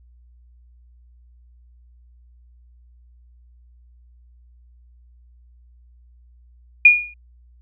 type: tone with exponential decay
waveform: sine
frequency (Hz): 2437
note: D#7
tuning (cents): -37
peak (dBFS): -3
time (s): 6.85-7.14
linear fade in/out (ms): 5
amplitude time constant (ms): 62
effects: added 60 Hz sine -48 dBFS peak until 7.61 s